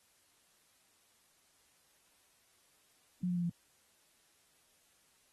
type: tone with pitch steps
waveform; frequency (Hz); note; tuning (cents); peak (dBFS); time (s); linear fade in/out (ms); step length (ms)
sine; 180 / 177.21 / 174.47 / 171.77; F#3 / F3 / F3 / F3; -47 / +26 / -1 / -28; -31; 3.23-3.498; 5; 67
effects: white hiss -70 dBFS RMS until 5.32 s + AAC 32 kbps